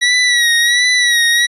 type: tone with vibrato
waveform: 25% pulse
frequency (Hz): 1928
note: B6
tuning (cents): -42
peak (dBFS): -6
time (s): 0.01-1.47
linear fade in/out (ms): 20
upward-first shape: sine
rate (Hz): 1.4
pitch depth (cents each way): 55
effects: resampled to 24000 Hz